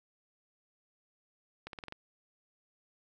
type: accelerating click train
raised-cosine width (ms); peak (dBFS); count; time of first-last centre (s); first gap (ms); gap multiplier
0.3; -26; 6; 1.67-1.924; 62; 0.9
effects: none